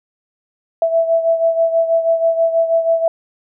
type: beating tone pair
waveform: sine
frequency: 659.3 / 665.5 Hz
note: E5 / E5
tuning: 0 / +16 cents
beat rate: 6.2 Hz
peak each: -13 / -19 dBFS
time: 0.82-3.08 s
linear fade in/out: 2 ms
effects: none